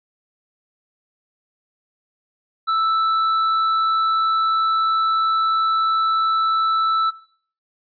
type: tone with hard clipping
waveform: sine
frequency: 1318.5 Hz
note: E6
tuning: in tune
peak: -18 dBFS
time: 2.67-7.11 s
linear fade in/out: 20 ms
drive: 6 dB
effects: noise-tail reverb RT60 0.5 s tail -18 dB re dry + resampled to 11025 Hz